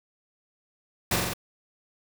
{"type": "noise with echo", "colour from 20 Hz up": "pink", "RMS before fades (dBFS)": -24, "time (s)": [1.11, 1.16], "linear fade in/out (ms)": 5, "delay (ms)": 44, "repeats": 4, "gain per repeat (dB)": -2, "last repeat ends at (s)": 1.336, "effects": []}